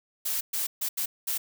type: noise bursts at uneven times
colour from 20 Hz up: blue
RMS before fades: -29 dBFS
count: 5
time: 0.25-0.41 / 0.53-0.67 / 0.81-0.89 / 0.97-1.06 / 1.27-1.38 s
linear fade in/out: 10 ms
effects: none